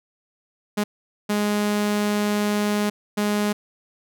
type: tone bursts at uneven times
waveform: sawtooth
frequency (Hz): 207.7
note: G#3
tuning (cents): 0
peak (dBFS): -16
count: 3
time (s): 0.77-0.84 / 1.29-2.9 / 3.17-3.53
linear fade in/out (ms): 10
effects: none